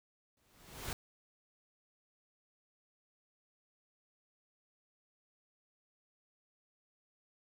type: noise with exponential growth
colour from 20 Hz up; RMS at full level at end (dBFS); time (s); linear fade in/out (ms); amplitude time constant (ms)
pink; -38; 0.37-0.93; 1; 120
effects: none